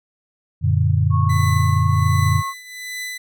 sine chord, Gb augmented, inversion none, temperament equal, 92.5 / 116.54 / 146.83 Hz, Gb2 / Bb2 / D3, 0 / 0 / 0 cents, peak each -17 / -19 / -19 dBFS, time 0.61-2.43 s, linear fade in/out 50 ms
sine tone with vibrato, 1095 Hz, C#6, 22 cents flat, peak -23 dBFS, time 1.1-2.54 s, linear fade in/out 50 ms, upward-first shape square, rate 1.3 Hz, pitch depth 9 cents each way
sawtooth tone with tremolo, 2000 Hz, B6, 21 cents sharp, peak -22 dBFS, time 1.29-3.18 s, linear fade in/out 10 ms, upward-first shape triangle, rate 1.3 Hz, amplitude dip 80%
effects none

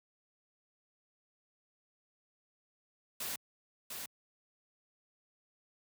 white noise with echo, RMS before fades -39 dBFS, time 3.2-3.36 s, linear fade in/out 5 ms, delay 700 ms, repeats 1, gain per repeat -4 dB, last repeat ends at 4.06 s, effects high-pass 80 Hz 12 dB/octave

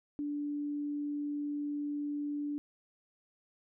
sine tone, 291.6 Hz, D4, 12 cents flat, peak -33 dBFS, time 0.19-2.58 s, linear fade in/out 0 ms, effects none

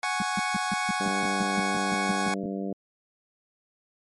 25% pulse chord, F# suspended second, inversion none, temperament equal, 740 / 830.6 / 1108.7 Hz, F#5 / G#5 / C#6, 0 / 0 / 0 cents, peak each -27 dBFS, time 0.03-2.34 s, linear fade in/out 2 ms
sine tone bursts, 198.7 Hz, G3, 24 cents sharp, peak -25 dBFS, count 14, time 0.2-2.458 s, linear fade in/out 2 ms, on 22 ms, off 150 ms
harmonic tone, 98 Hz, G2, in tune, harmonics 2 / 3 / 4 / 5 / 6 / 7, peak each -31 / -35 / -37 / -39 / -41 / -42 dBFS, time 1-2.73 s, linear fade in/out 5 ms
effects MP3 48 kbps

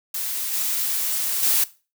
blue noise with level steps, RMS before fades -27 / -24 / -19 dBFS, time 0.14-1.64 s, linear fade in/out 5 ms, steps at 0.53 / 1.43 s, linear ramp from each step 2 ms, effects noise-tail reverb RT60 0.3 s tail -17 dB re dry

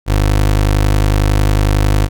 25% pulse tone, 51 Hz, G#1, 31 cents flat, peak -6 dBFS, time 0.06-2.09 s, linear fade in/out 50 ms, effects none

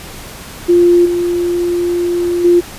sine tone with level steps, 349.2 Hz, F4, in tune, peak -5 / -12 / -5 dBFS, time 0.68-2.61 s, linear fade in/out 20 ms, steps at 1.05 / 2.44 s, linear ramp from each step 10 ms, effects pink hiss -31 dBFS RMS until 2.78 s + resampled to 32000 Hz

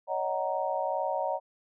sine chord, D# minor seventh, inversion third, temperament just, 560 / 622.3 / 746.7 / 933.4 Hz, C#5 / D#5 / F#5 / A#5, +18 / 0 / +16 / +2 cents, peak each -33 dBFS, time 0.07-1.4 s, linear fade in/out 50 ms, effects none

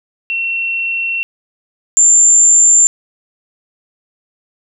sine tone pair in turn, 2717 / 7254 Hz, F7 / A#8, -48 / -48 cents, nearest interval octave + perfect fourth, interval 1700 cents, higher second, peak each -15 / -5 dBFS, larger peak second, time 0.3-1.23 / 1.97-2.87 s, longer first, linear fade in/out 0 ms, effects none

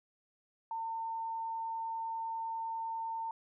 sine tone, 905 Hz, A5, 48 cents sharp, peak -35 dBFS, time 0.71-3.31 s, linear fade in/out 2 ms, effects none

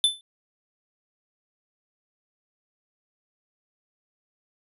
square tone with exponential decay, 3520 Hz, A7, in tune, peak -14 dBFS, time 0.04-0.21 s, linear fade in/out 1 ms, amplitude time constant 36 ms, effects resampled to 32000 Hz

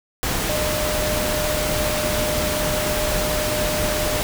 sine tone in noise, 607 Hz, D#5, 43 cents flat, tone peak -24 dBFS, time 0.49-4.21 s, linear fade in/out 0 ms, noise pink, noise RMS -23 dBFS, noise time 0.23-4.23 s, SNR -4 dB, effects none

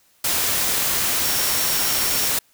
sine tone in noise, 5550 Hz, F8, 12 cents flat, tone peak -28 dBFS, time 1.24-2.28 s, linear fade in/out 5 ms, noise white, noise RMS -21 dBFS, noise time 0.24-2.39 s, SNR -10 dB, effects white hiss -59 dBFS RMS until 2.53 s

